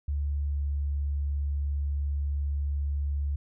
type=tone with pitch glide; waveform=sine; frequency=71.9 to 71.4 Hz; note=D2 to D2; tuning=-36 to -48 cents; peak=-26 dBFS; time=0.08-3.36 s; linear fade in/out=5 ms; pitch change=-12 cents; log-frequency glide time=0.46-0.58 s; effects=none